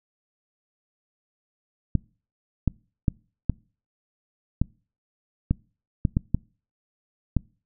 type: clicks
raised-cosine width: 5 ms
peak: -8 dBFS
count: 10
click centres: 1.953 / 2.677 / 3.082 / 3.497 / 4.616 / 5.51 / 6.052 / 6.169 / 6.346 / 7.367 s
effects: noise-tail reverb RT60 0.4 s tail -26 dB re dry